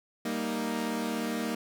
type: chord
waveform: sawtooth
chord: Eb major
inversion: first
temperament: equal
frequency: 196 / 233.1 / 311.1 Hz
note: G3 / Bb3 / Eb4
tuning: 0 / 0 / 0 cents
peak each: -33 / -28 / -32 dBFS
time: 0.25-1.55 s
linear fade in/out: 5 ms
effects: none